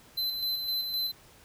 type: tone with tremolo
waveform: square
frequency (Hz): 4055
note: B7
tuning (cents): +45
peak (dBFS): -28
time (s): 0.17-1.12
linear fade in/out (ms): 10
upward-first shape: square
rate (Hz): 3.9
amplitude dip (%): 40
effects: pink hiss -56 dBFS RMS until 1.44 s